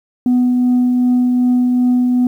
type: tone with tremolo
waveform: sine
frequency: 248.2 Hz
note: B3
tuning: 9 cents sharp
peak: -7 dBFS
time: 0.26-2.27 s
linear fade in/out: 2 ms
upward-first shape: triangle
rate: 2.6 Hz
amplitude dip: 30%
effects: tanh soft clip ceiling -8 dBFS + 8-bit